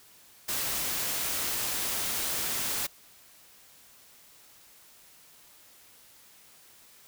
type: noise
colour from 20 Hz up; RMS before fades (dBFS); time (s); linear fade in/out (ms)
white; -31; 0.48-2.87; 10
effects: white hiss -56 dBFS RMS until 7.07 s